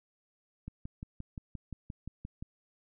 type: click train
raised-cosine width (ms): 5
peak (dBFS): -28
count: 11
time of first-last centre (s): 0.68-2.425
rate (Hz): 5.73
effects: none